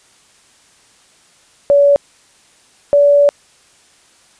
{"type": "tone pair in turn", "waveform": "sine", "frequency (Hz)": [569, 574.3], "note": ["C#5", "D5"], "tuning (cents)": [45, -39], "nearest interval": "unison", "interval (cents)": 16, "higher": "second", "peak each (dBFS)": -6, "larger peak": "neither", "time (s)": [[1.7, 1.96], [2.93, 3.29]], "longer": "second", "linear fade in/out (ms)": 0, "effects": ["white hiss -50 dBFS RMS until 4.39 s", "resampled to 22050 Hz"]}